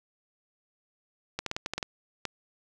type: clicks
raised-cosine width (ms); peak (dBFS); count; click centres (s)
0.2; -14; 9; 1.39 / 1.463 / 1.514 / 1.565 / 1.661 / 1.736 / 1.78 / 1.828 / 2.253
effects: none